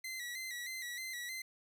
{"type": "tone with vibrato", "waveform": "sawtooth", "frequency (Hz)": 2000, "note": "B6", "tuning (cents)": 21, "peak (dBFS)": -37, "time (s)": [0.04, 1.42], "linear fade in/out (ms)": 5, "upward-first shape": "square", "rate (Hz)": 3.2, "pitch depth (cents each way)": 57, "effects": []}